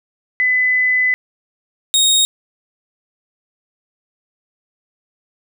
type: tone pair in turn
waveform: sine / 25% pulse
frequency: 2008 / 3738 Hz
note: B6 / A#7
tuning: +28 / +4 cents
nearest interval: major seventh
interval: 1076 cents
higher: second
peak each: -12 / -7 dBFS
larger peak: second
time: 0.4-1.14 / 1.94-2.25 s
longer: first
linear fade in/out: 0 ms
effects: none